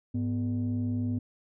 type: tone pair together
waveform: sine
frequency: 103.81 / 246.9 Hz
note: G#2 / B3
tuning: 0 / 0 cents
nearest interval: octave + minor third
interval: 1500 cents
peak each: -28 dBFS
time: 0.14-1.19 s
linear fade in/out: 10 ms
effects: tanh soft clip ceiling -23 dBFS